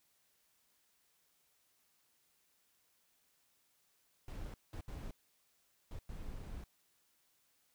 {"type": "noise bursts at uneven times", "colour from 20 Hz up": "brown", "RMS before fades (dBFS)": -45, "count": 5, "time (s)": [[4.28, 4.54], [4.73, 4.81], [4.88, 5.11], [5.91, 5.99], [6.09, 6.64]], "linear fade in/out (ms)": 2, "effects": ["white hiss -75 dBFS RMS until 7.74 s"]}